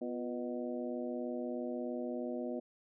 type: harmonic tone with a mistuned harmonic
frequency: 123.1 Hz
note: B2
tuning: 5 cents flat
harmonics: 2 / 3 / 4 / 5 / 6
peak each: -39 / -42 / -43 / -43 / -52 dBFS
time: 0.01-2.6 s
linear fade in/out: 10 ms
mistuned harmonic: 3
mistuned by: -81 cents
effects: none